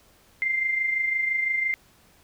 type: tone with amplitude modulation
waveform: sine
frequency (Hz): 2093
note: C7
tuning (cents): 0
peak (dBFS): -20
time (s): 0.42-1.74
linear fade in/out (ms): 0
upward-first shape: sine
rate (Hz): 25.9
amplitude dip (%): 50
effects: pink hiss -58 dBFS RMS until 2.23 s